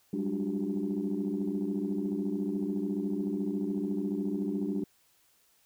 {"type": "tone cluster", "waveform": "sine", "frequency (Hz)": [191.1, 205.1, 293.6, 360.5, 390.1], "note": ["G3", "G#3", "D4", "F#4", "G4"], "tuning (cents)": [-44, -21, 0, -45, -8], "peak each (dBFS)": [-35, -33, -33, -40, -38], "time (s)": [0.13, 4.84], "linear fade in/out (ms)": 5, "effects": ["tanh soft clip ceiling -21 dBFS", "white hiss -67 dBFS RMS until 5.65 s"]}